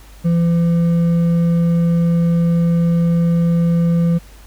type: tone with hard clipping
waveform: triangle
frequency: 169.3 Hz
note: E3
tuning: 46 cents sharp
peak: -13 dBFS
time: 0.24-4.19 s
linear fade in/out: 20 ms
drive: 8 dB
effects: added 50 Hz sine -39 dBFS peak until 4.46 s + pink hiss -46 dBFS RMS until 4.46 s